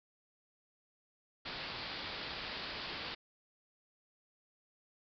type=low-pass noise; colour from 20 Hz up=white; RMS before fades=-43 dBFS; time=1.45-3.15 s; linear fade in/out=10 ms; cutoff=4900 Hz; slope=96 dB/octave; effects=none